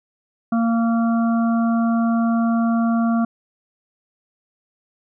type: harmonic tone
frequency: 230 Hz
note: A#3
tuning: 23 cents flat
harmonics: 1 / 3 / 5 / 6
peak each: -16 / -26 / -30 / -32 dBFS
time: 0.52-3.25 s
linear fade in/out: 5 ms
effects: none